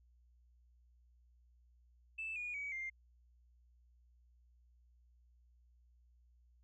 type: tone with pitch steps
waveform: sine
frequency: 2637 / 2446 / 2269 / 2105 Hz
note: E7 / D#7 / C#7 / C7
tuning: 0 / -30 / +40 / +10 cents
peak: -39 dBFS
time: 2.18-2.9 s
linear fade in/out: 10 ms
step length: 180 ms
effects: tanh soft clip ceiling -35 dBFS + added 60 Hz sine -65 dBFS peak until 6.63 s